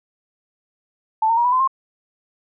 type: tone with pitch steps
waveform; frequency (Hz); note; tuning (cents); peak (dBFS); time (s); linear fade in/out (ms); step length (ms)
sine; 880 / 914.2 / 949.7 / 986.6 / 1025 / 1064.8; A5 / A#5 / A#5 / B5 / C6 / C6; 0 / -34 / +32 / -2 / -36 / +30; -14; 1.22-1.676; 5; 76
effects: none